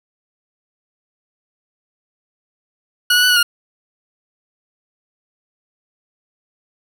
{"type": "tone with pitch steps", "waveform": "20% pulse", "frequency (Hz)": [1459, 1471, 1490, 1466, 1418], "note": ["F#6", "F#6", "F#6", "F#6", "F6"], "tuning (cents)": [-25, -11, 12, -16, 26], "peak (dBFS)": -6, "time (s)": [3.1, 3.43], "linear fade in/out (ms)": 5, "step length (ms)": 66, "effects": []}